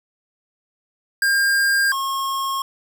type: tone pair in turn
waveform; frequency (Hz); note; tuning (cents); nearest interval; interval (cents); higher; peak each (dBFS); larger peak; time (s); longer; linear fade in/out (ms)
square; 1606 / 1083.2; G6 / C#6; +41 / -40; perfect fifth; 681; first; -16 / -22; first; 1.22-1.92 / 1.92-2.62; neither; 2
effects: none